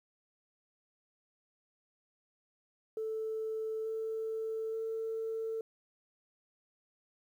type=tone with pitch steps; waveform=sine; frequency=440 / 443.6 / 447.2 Hz; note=A4 / A4 / A4; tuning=0 / +14 / +28 cents; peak=-33 dBFS; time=2.97-5.61 s; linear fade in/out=2 ms; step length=880 ms; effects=tanh soft clip ceiling -29 dBFS + 11-bit